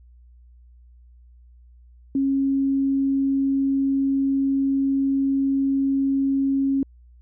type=tone; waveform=sine; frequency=272.7 Hz; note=C#4; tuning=28 cents flat; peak=-18 dBFS; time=2.15-6.83 s; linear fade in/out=2 ms; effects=added 60 Hz sine -47 dBFS peak until 7.21 s